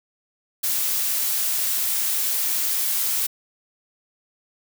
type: noise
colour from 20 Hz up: blue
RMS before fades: -23 dBFS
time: 0.63-3.27 s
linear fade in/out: 10 ms
effects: none